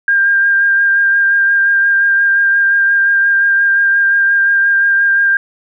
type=tone with vibrato; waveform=sine; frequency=1600 Hz; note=G6; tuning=35 cents sharp; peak=-8 dBFS; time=0.08-5.37 s; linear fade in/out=2 ms; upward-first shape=sine; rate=5.7 Hz; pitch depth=16 cents each way; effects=none